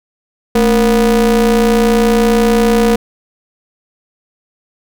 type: ring-modulated tone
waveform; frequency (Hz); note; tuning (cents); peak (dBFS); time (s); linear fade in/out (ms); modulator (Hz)
square; 124.7; B2; +17; -6; 0.55-2.96; 5; 344
effects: none